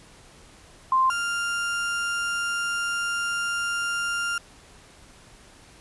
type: tone pair in turn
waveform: sine / 35% pulse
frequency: 1046.5 / 1396.9 Hz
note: C6 / F6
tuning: 0 / 0 cents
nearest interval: perfect fourth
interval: 500 cents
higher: second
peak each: -17 / -23 dBFS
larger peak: first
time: 0.92-1.1 / 1.1-4.38 s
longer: second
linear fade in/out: 2 ms
effects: pink hiss -51 dBFS RMS until 5.8 s + resampled to 24000 Hz